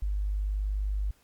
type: tone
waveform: sine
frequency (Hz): 50.4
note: G1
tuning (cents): +49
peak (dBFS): -26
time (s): 0.02-1.11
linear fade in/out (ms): 5
effects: pink hiss -64 dBFS RMS until 1.23 s + MP3 96 kbps